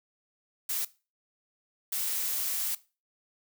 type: noise bursts at uneven times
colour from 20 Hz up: blue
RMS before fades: -31 dBFS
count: 2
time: 0.69-0.85 / 1.92-2.75 s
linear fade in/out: 5 ms
effects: noise-tail reverb RT60 0.3 s tail -18 dB re dry